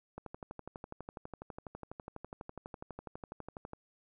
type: click train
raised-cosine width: 1 ms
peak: -29 dBFS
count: 44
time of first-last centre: 0.18-3.734 s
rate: 12.1 Hz
effects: none